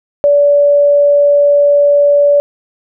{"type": "tone", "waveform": "sine", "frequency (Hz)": 576, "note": "D5", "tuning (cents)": -34, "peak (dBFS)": -5, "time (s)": [0.24, 2.4], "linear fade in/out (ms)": 0, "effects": []}